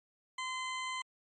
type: tone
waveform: 20% pulse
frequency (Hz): 1030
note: C6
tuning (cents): -28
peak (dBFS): -31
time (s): 0.38-1.02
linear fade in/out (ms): 5
effects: MP3 32 kbps